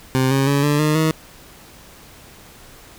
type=tone with pitch steps; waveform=20% pulse; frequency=130.81 / 135.89 / 141.17 / 146.66 / 152.36 / 158.28 Hz; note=C3 / C#3 / C#3 / D3 / D#3 / D#3; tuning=0 / -34 / +32 / -2 / -36 / +30 cents; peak=-10 dBFS; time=0.15-1.11 s; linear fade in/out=0 ms; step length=160 ms; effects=pink hiss -44 dBFS RMS until 2.98 s